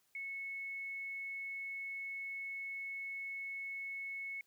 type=tone; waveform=sine; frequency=2200 Hz; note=C#7; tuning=14 cents flat; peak=-40 dBFS; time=0.15-4.41 s; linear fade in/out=2 ms; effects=white hiss -75 dBFS RMS until 4.46 s + high-pass 60 Hz 12 dB/octave

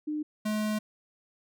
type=tone pair in turn; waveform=sine / square; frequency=302.4 / 213.4 Hz; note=D#4 / G#3; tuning=-49 / +47 cents; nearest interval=tritone; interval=604 cents; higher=first; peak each=-29 / -28 dBFS; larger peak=second; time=0.07-0.23 / 0.45-0.79 s; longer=second; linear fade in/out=10 ms; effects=none

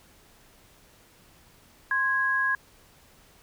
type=tone pair together; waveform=sine; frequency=1046.5 / 1653.4 Hz; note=C6 / G#6; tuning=0 / -8 cents; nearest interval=minor sixth; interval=792 cents; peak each=-29 / -23 dBFS; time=1.91-2.55 s; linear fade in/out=2 ms; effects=pink hiss -57 dBFS RMS until 3.42 s

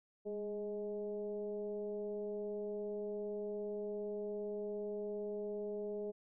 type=tone with frequency modulation; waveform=sine; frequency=415.3 Hz; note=G#4; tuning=in tune; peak=-38 dBFS; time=0.25-6.12 s; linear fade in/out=20 ms; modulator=212 Hz; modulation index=0.74; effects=none

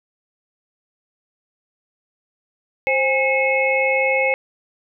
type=tone cluster; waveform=sine; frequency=527 / 821 / 2173 / 2577 Hz; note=C5 / G#5 / C#7 / E7; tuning=+12 / -20 / -35 / -40 cents; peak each=-19 / -25 / -19 / -25 dBFS; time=2.87-4.34 s; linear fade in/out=0 ms; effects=none

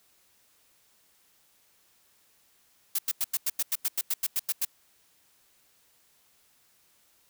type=noise bursts; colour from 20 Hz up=blue; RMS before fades=-27 dBFS; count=14; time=2.95-4.651 s; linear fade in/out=5 ms; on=37 ms; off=91 ms; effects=white hiss -65 dBFS RMS until 7.29 s

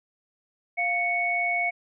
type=tone pair together; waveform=sine; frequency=699.5 / 2219 Hz; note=F5 / C#7; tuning=+3 / +1 cents; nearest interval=octave + minor sixth; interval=1998 cents; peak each=-28 / -24 dBFS; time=0.77-1.71 s; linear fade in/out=20 ms; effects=none

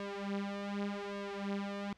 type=tone with flanger; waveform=sawtooth; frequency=200.7 Hz; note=G3; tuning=41 cents sharp; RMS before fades=-39 dBFS; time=0-1.93 s; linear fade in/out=2 ms; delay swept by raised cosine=1.8 to 6.7 ms; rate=0.85 Hz; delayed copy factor=+0.95; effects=pink hiss -66 dBFS RMS until 1.97 s + low-pass 4000 Hz 12 dB/octave

